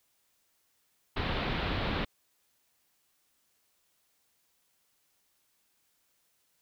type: low-pass noise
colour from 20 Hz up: pink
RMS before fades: -32 dBFS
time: 1.16-2.05 s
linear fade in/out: 10 ms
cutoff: 4100 Hz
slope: 48 dB/octave
effects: white hiss -73 dBFS RMS until 6.61 s